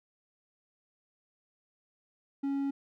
triangle tone, 277.2 Hz, C#4, in tune, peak -27 dBFS, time 2.43-2.71 s, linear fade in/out 10 ms, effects none

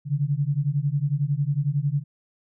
sine beating tone pair, 138 / 149 Hz, C#3 / D3, -7 / +25 cents, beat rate 11 Hz, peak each -24 dBFS, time 0.05-2.04 s, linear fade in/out 50 ms, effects none

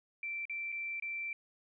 sine tone with dropouts, 2343 Hz, D7, 5 cents flat, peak -36 dBFS, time 0.23-1.33 s, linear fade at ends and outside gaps 2 ms, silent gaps 0.454-0.496 / 0.72-0.724 / 0.999-1.023 s, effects none

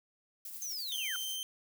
violet noise with tremolo, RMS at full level -43 dBFS, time 0.45-1.36 s, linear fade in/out 2 ms, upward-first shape sine, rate 12 Hz, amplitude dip 40%
sine linear sweep, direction down, 6380 to 1360 Hz, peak -37 dBFS, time 0.62-1.16 s, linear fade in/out 0 ms
sawtooth tone, 3119 Hz, G7, 9 cents flat, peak -33 dBFS, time 0.92-1.43 s, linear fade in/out 0 ms
effects none

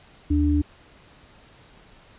sine tone pair together, 77.78 / 294.1 Hz, D#2 / D4, 0 / +3 cents, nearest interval octave + major seventh, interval 2303 cents, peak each -20 / -20 dBFS, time 0.3-0.62 s, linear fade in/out 10 ms, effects pink hiss -52 dBFS RMS until 2.18 s + resampled to 8000 Hz

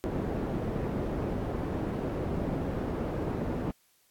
white low-pass noise, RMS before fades -32 dBFS, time 0.04-3.71 s, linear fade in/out 0 ms, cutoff 380 Hz, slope 12 dB/octave, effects white hiss -67 dBFS RMS until 4.1 s + AAC 64 kbps

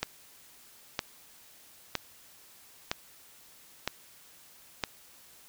click train, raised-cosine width 0.2 ms, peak -11 dBFS, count 6, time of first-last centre 0.03-4.838 s, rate 1.04 Hz, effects white hiss -56 dBFS RMS until 5.48 s

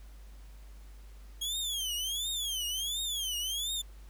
sawtooth tone with vibrato, 3261 Hz, G#7, 32 cents flat, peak -29 dBFS, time 1.41-3.82 s, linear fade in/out 10 ms, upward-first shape triangle, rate 1.4 Hz, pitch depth 240 cents each way, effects added 50 Hz sine -47 dBFS peak until 4.09 s + pink hiss -62 dBFS RMS until 4.09 s

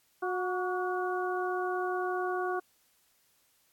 harmonic tone with a mistuned harmonic, 364.1 Hz, F#4, 28 cents flat, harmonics 1 / 2 / 3 / 4, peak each -32 / -35 / -37 / -38 dBFS, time 0.22-2.6 s, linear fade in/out 10 ms, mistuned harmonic 3, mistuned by +57 cents, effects white hiss -69 dBFS RMS until 3.72 s + AAC 64 kbps

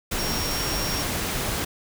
sine tone in noise, 5570 Hz, F8, 5 cents flat, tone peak -30 dBFS, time 0.18-1.03 s, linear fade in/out 10 ms, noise pink, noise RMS -27 dBFS, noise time 0.11-1.65 s, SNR -6 dB, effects none

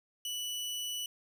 sawtooth tone, 2960 Hz, F#7, in tune, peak -32 dBFS, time 0.25-1.06 s, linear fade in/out 2 ms, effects none

